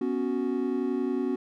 triangle chord, B suspended second, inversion none, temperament just, 246.9 / 277.8 / 370.4 Hz, B3 / C#4 / F#4, 0 / +4 / +2 cents, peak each -28 dBFS, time 0.01-1.36 s, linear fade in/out 5 ms, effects none

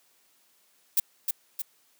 violet noise with echo, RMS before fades -21 dBFS, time 0.97-1 s, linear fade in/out 5 ms, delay 310 ms, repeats 2, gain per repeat -5 dB, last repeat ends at 1.62 s, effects white hiss -65 dBFS RMS until 1.99 s + high-pass 200 Hz 12 dB/octave

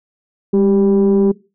sine tone pair together, 201.3 / 392 Hz, G3 / G4, +46 / 0 cents, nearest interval octave, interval 1154 cents, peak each -11 dBFS, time 0.53-1.32 s, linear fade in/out 10 ms, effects noise-tail reverb RT60 0.3 s tail -21 dB re dry + tanh soft clip ceiling -6 dBFS

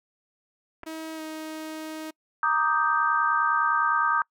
clicks, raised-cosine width 0.5 ms, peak -26 dBFS, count 2, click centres 0.833 / 0.836 s
sawtooth tone with pitch glide, 319.2 to 313.9 Hz, D#4 to D#4, +44 to +15 cents, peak -30 dBFS, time 0.86-2.11 s, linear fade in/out 10 ms, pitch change -29 cents, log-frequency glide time 1.16-1.21 s
sine chord, Eb major seventh, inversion second, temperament equal, 932.3 / 1174.7 / 1244.5 / 1568 Hz, Bb5 / D6 / Eb6 / G6, 0 / 0 / 0 / 0 cents, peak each -28 / -28 / -24 / -26 dBFS, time 2.43-4.22 s, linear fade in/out 2 ms
effects noise-tail reverb RT60 0.1 s tail -26 dB re dry

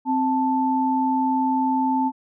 sine tone pair together, 261.6 / 880 Hz, C4 / A5, 0 / 0 cents, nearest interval octave + major sixth, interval 2100 cents, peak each -21 dBFS, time 0.05-2.12 s, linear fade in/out 50 ms, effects none

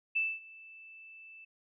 sine tone with ADSR envelope, 2642 Hz, E7, 3 cents sharp, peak -26 dBFS, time 0.15-1.45 s, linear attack 15 ms, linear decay 230 ms, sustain -23 dB, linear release 9 ms, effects none

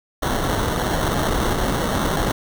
pink noise with sample-and-hold, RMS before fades -21 dBFS, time 0.22-2.32 s, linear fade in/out 5 ms, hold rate 2450 Hz, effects none

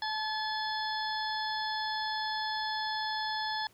harmonic tone with a mistuned harmonic, 860 Hz, A5, 40 cents flat, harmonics 1 / 2 / 4 / 5 / 6, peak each -34 / -37 / -40 / -41 / -42 dBFS, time 0.02-3.67 s, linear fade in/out 2 ms, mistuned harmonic 1, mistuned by +21 cents, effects pink hiss -63 dBFS RMS until 3.73 s

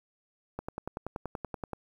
click train, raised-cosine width 1 ms, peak -21 dBFS, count 13, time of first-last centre 0.59-1.733 s, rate 10.5 Hz, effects 9-bit

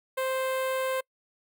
sawtooth tone with notch filter, 523.3 Hz, C5, in tune, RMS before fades -29 dBFS, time 0.17-1.01 s, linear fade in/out 10 ms, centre 5600 Hz, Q 0.91, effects noise-tail reverb RT60 0.1 s tail -26 dB re dry

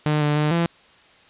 sawtooth tone with pitch steps, 151.1 / 148.2 / 150.7 / 169.2 Hz, D3 / D3 / D3 / E3, +50 / +16 / +45 / +45 cents, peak -14 dBFS, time 0.06-0.66 s, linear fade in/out 0 ms, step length 150 ms, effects white hiss -52 dBFS RMS until 1.29 s + resampled to 8000 Hz

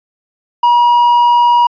triangle tone with hard clipping, 959 Hz, A#5, 49 cents sharp, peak -7 dBFS, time 0.63-1.67 s, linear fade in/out 5 ms, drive 6 dB, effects resampled to 11025 Hz

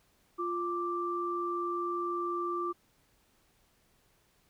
sine tone pair together, 349.2 / 1174.7 Hz, F4 / D6, 0 / 0 cents, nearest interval octave + major sixth, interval 2100 cents, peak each -34 / -33 dBFS, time 0.38-2.73 s, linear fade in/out 20 ms, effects pink hiss -69 dBFS RMS until 4.49 s

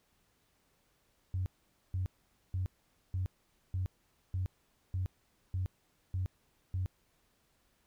sine tone bursts, 92.5 Hz, F#2, in tune, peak -30 dBFS, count 10, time 1.34-6.86 s, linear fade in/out 0 ms, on 120 ms, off 480 ms, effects tanh soft clip ceiling -26 dBFS + pink hiss -73 dBFS RMS until 7.86 s

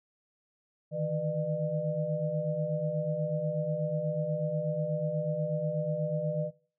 sine tone cluster, 151.4 / 159.6 / 491.5 / 603 Hz, D#3 / D#3 / B4 / D5, -47 / +44 / -8 / +46 cents, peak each -36 / -33 / -40 / -32 dBFS, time 0.91-6.51 s, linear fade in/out 50 ms, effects noise-tail reverb RT60 0.4 s tail -18 dB re dry

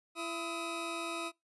20% pulse tone pair together, 335.2 / 1266.8 Hz, E4 / D#6, +29 / +31 cents, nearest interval octave + major seventh, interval 2302 cents, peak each -34 / -34 dBFS, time 0.15-1.32 s, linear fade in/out 50 ms, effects noise-tail reverb RT60 0.2 s tail -25 dB re dry + resampled to 24000 Hz

